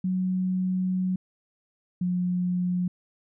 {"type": "tone pair in turn", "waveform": "sine", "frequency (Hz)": [185, 179.53], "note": ["F#3", "F3"], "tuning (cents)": [0, 48], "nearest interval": "minor second", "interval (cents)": 52, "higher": "first", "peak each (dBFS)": -23, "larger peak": "neither", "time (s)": [[0.04, 1.16], [2.01, 2.88]], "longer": "first", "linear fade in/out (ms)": 5, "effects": []}